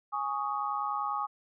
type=chord; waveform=sine; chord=Ab suspended fourth; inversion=none; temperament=equal with one note detuned; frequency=830.6 / 1114.5 / 1244.5 Hz; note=Ab5 / Db6 / Eb6; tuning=0 / +9 / 0 cents; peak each=-34 dBFS; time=0.12-1.27 s; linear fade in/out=20 ms; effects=none